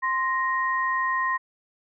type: tone pair together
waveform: sine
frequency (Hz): 1046.5 / 1869.8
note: C6 / A#6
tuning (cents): 0 / +5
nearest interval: minor seventh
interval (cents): 1005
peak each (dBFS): -24 / -26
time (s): 0.02-1.38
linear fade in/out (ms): 20
effects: none